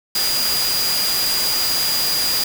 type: tone in noise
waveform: sine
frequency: 4861 Hz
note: D#8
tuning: 41 cents flat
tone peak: -19 dBFS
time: 0.15-2.44 s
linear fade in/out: 5 ms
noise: white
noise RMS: -22 dBFS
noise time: 0.15-2.44 s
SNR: 0 dB
effects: none